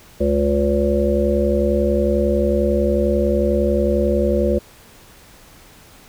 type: harmonic tone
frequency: 71.1 Hz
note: C#2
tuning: 45 cents sharp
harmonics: 1 / 3 / 5 / 7 / 8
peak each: -21 / -21 / -21 / -21 / -21 dBFS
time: 0.2-4.59 s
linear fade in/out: 10 ms
effects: pink hiss -46 dBFS RMS until 6.08 s